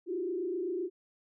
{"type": "tone with frequency modulation", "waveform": "sine", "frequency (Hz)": 360, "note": "F#4", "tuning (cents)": -47, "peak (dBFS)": -31, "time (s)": [0.06, 0.9], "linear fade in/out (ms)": 50, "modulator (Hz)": 27.8, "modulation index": 1.1, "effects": []}